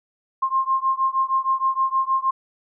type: beating tone pair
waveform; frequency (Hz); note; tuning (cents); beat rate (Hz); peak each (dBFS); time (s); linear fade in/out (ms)
sine; 1059 / 1065.4; C6 / C6; +21 / +31; 6.4; -21 / -22; 0.42-2.31; 10
effects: none